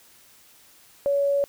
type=tone; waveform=sine; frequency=563 Hz; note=C#5; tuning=27 cents sharp; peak=-19 dBFS; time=1.06-1.44 s; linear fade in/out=0 ms; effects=white hiss -54 dBFS RMS until 1.48 s